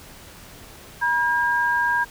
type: tone pair together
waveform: sine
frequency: 960 / 1614.5 Hz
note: B5 / G#6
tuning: -49 / -49 cents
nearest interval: major sixth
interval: 900 cents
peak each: -22 / -20 dBFS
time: 1.01-2.05 s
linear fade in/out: 20 ms
effects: pink hiss -44 dBFS RMS until 2.1 s